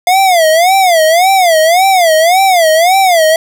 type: tone with vibrato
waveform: square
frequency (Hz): 698.5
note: F5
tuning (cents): 0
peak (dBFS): -6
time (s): 0.07-3.36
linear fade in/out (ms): 2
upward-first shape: sine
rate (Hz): 1.8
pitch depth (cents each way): 190
effects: none